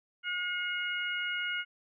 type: harmonic tone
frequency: 719 Hz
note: F#5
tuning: 50 cents flat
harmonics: 2 / 3 / 4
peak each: -34 / -36 / -37 dBFS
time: 0.23-1.65 s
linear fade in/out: 50 ms
effects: none